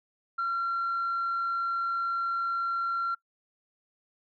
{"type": "tone", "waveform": "sine", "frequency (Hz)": 1369, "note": "F6", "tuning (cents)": -35, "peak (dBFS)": -25, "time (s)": [0.38, 3.15], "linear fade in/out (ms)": 10, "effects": ["noise-tail reverb RT60 0.1 s tail -23 dB re dry", "tanh soft clip ceiling -24 dBFS"]}